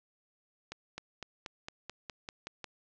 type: accelerating click train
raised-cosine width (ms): 0.2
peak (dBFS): -23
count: 10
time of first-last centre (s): 0.72-2.643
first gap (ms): 260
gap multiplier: 0.95
effects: low-pass 7000 Hz 12 dB/octave